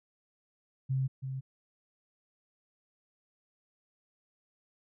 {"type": "tone with echo", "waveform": "sine", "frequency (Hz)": 132.6, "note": "C3", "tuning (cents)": 23, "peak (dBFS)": -27, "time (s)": [0.89, 1.08], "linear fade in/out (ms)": 20, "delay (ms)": 330, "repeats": 1, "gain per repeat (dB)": -7, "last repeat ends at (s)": 1.41, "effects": []}